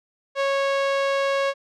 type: tone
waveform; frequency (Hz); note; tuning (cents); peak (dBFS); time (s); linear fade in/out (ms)
sawtooth; 551; C#5; -11; -16; 0.35-1.54; 50
effects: low-pass 4000 Hz 12 dB/octave